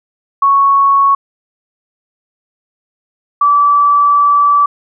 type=tone pair in turn; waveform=sine; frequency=1108.7 / 1155.9 Hz; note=C#6 / D6; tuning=0 / -28 cents; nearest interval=minor second; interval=72 cents; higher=second; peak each=-6 dBFS; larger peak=neither; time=0.42-1.15 / 3.41-4.66 s; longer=second; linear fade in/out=5 ms; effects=none